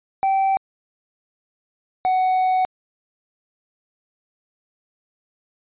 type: tone pair in turn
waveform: triangle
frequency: 775 / 744.8 Hz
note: G5 / F#5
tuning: -20 / +11 cents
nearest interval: minor second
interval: 69 cents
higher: first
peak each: -14 dBFS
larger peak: neither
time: 0.23-0.57 / 2.05-2.65 s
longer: second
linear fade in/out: 0 ms
effects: resampled to 8000 Hz